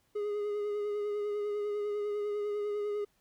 triangle tone with vibrato, 414.5 Hz, G#4, 3 cents flat, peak -29 dBFS, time 0.15-3.05 s, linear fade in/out 10 ms, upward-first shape sine, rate 10 Hz, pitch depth 23 cents each way, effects pink hiss -72 dBFS RMS until 3.2 s

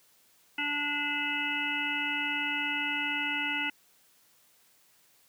harmonic tone, 291.2 Hz, D4, 15 cents flat, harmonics 1 / 3 / 5 / 7 / 9 / 10, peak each -39 / -39 / -36 / -34 / -33 / -37 dBFS, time 0.58-3.7 s, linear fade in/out 5 ms, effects white hiss -64 dBFS RMS until 5.28 s + high-pass 80 Hz 12 dB/octave

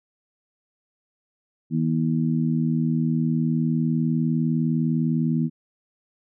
harmonic tone, 79.9 Hz, D#2, 47 cents sharp, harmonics 2 / 3 / 4, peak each -22 / -23 / -31 dBFS, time 1.7-5.5 s, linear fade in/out 50 ms, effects none

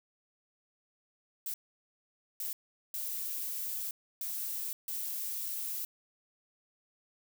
violet noise bursts at uneven times, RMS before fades -37 dBFS, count 5, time 1.46-1.54 / 2.4-2.53 / 2.94-3.91 / 4.21-4.73 / 4.88-5.85 s, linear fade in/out 2 ms, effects none

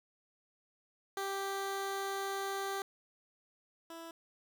15% pulse tone pair in turn, 392 / 330.9 Hz, G4 / E4, 0 / +7 cents, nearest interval minor third, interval 293 cents, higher first, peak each -29 / -39 dBFS, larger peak first, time 1.17-2.82 / 3.9-4.11 s, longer first, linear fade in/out 2 ms, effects none

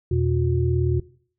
sine tone cluster, 85 / 123.2 / 359.9 Hz, F2 / B2 / F#4, -46 / -4 / -48 cents, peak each -22 / -22 / -25 dBFS, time 0.11-1 s, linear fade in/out 5 ms, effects noise-tail reverb RT60 0.5 s tail -20 dB re dry

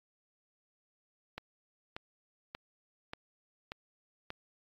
click train, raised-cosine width 0.3 ms, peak -24 dBFS, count 6, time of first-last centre 1.38-4.304 s, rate 1.71 Hz, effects AAC 32 kbps

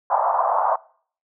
white band-pass noise, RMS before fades -20 dBFS, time 0.1-0.76 s, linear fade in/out 5 ms, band 620 to 1100 Hz, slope 48 dB/octave, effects noise-tail reverb RT60 0.5 s tail -22 dB re dry

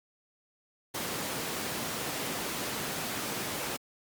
pink high-pass noise, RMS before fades -35 dBFS, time 0.94-3.77 s, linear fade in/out 10 ms, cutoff 170 Hz, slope 12 dB/octave, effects Opus 48 kbps

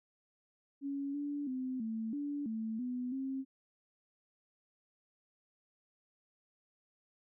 sine tone with pitch steps, 279.3 / 288.5 / 257.6 / 222.8 / 288.2 / 221.8 / 249 / 267 Hz, C#4 / D4 / C4 / A3 / D4 / A3 / B3 / C4, +13 / -31 / -27 / +22 / -33 / +14 / +14 / +35 cents, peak -35 dBFS, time 0.81-3.45 s, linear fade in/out 50 ms, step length 330 ms, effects none

